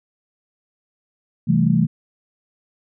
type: chord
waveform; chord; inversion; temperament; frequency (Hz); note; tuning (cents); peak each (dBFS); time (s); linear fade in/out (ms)
sine; A minor seventh; first; equal with one note detuned; 130.81 / 164.81 / 194.87 / 220; C3 / E3 / G3 / A3; 0 / 0 / -10 / 0; -21 / -17 / -21 / -19; 1.47-1.87; 20
effects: none